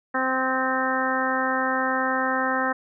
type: harmonic tone with a mistuned harmonic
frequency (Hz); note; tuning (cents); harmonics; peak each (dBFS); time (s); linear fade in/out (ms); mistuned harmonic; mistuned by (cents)
260.7; C4; -6; 1 / 2 / 3 / 4 / 5 / 6 / 7; -29 / -29 / -29 / -29 / -29 / -29 / -29; 0.14-2.73; 10; 5; -15
effects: none